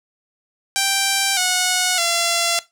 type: tone with pitch steps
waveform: 5% pulse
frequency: 784 / 731.5 / 682.5 Hz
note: G5 / F#5 / F5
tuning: 0 / -20 / -40 cents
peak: -5 dBFS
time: 0.76-2.59 s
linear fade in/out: 0 ms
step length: 610 ms
effects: noise-tail reverb RT60 0.2 s tail -17 dB re dry